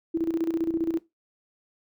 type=tone with tremolo; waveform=sine; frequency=329.2 Hz; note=E4; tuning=2 cents flat; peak=-21 dBFS; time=0.14-0.99 s; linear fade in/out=10 ms; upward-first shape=square; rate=15 Hz; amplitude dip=65%; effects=noise-tail reverb RT60 0.2 s tail -19 dB re dry